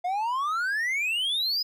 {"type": "exponential sweep", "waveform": "triangle", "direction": "up", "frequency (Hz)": [698.5, 5090], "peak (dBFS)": -23, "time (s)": [0.04, 1.63], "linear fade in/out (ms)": 10, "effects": []}